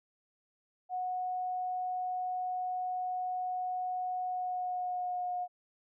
sine tone with pitch glide, 733 to 719.6 Hz, F#5 to F#5, -16 to -48 cents, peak -32 dBFS, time 0.89-5.48 s, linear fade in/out 50 ms, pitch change -32 cents, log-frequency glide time 4.24-5.37 s, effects none

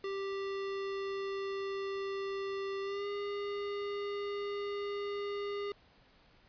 square tone with pitch glide, 392.3 to 405.9 Hz, G4 to G#4, +1 to -40 cents, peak -36 dBFS, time 0.04-5.72 s, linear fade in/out 2 ms, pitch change +59 cents, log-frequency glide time 2.82-3.07 s, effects pink hiss -64 dBFS RMS until 6.48 s + resampled to 11025 Hz

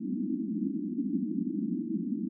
pink band-pass noise, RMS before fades -32 dBFS, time 0-2.29 s, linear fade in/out 20 ms, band 180 to 330 Hz, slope 96 dB/octave, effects none

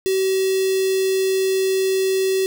square tone with notch filter, 381.3 Hz, G4, 48 cents flat, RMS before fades -19 dBFS, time 0.06-2.46 s, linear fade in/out 0 ms, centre 1200 Hz, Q 0.58, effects none

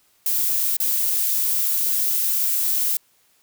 violet noise with dropouts, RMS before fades -21 dBFS, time 0.26-2.97 s, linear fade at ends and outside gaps 2 ms, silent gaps 0.768-0.801 s, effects white hiss -61 dBFS RMS until 3.42 s

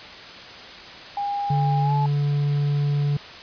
sine tone with pitch glide, 810 to 858.2 Hz, G#5 to A5, -43 to -43 cents, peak -23 dBFS, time 1.17-2.06 s, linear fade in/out 2 ms, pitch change +100 cents, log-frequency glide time 1.81-1.93 s
triangle tone, 144.3 Hz, D3, 30 cents flat, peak -17 dBFS, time 1.5-3.17 s, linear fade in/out 5 ms
effects white hiss -39 dBFS RMS until 3.42 s + resampled to 11025 Hz

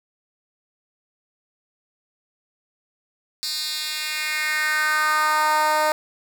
10% pulse tone with high-pass filter sweep, 306.7 Hz, D#4, 25 cents flat, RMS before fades -22 dBFS, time 3.43-5.92 s, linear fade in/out 0 ms, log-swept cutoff 4500 to 680 Hz, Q 2.7, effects none

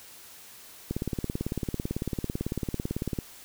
click train, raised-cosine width 3 ms, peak -16 dBFS, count 42, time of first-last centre 0.91-3.188 s, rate 18 Hz, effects white hiss -49 dBFS RMS until 3.44 s

